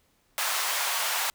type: high-pass noise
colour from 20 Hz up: pink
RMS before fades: -28 dBFS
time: 0.38-1.3 s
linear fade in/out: 0 ms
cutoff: 750 Hz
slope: 24 dB/octave
effects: pink hiss -67 dBFS RMS until 1.34 s